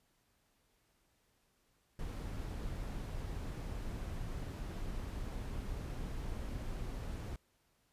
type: noise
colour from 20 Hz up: brown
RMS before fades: -41 dBFS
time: 1.99-7.36 s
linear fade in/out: 2 ms
effects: pink hiss -75 dBFS RMS until 7.92 s + resampled to 32000 Hz